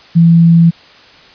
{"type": "tone", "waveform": "sine", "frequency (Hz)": 167.5, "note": "E3", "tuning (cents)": 28, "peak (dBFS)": -3, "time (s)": [0.15, 0.71], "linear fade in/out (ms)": 20, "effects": ["white hiss -40 dBFS RMS until 1.34 s", "resampled to 11025 Hz"]}